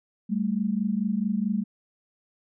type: tone pair together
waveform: sine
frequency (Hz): 196 / 220.6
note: G3 / A3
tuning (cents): 0 / +5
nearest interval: major second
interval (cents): 205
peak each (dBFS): -26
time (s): 0.29-1.64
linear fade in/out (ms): 20
effects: none